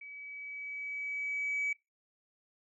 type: tone with level ramp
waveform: sine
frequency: 2282 Hz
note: C#7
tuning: 50 cents sharp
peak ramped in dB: -45 to -28 dBFS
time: 0.01-1.73 s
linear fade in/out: 5 ms
effects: noise-tail reverb RT60 0.2 s tail -22 dB re dry + tanh soft clip ceiling -27 dBFS